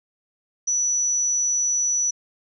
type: tone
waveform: sine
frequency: 5920 Hz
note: F#8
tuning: in tune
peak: -19 dBFS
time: 0.67-2.11 s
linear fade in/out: 10 ms
effects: none